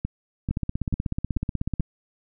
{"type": "two click trains", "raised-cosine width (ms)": 5, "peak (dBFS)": [-13, -14], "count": [22, 5], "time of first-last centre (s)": [[0.51, 1.798], [0.05, 1.804]], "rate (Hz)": [16.3, 2.28], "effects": []}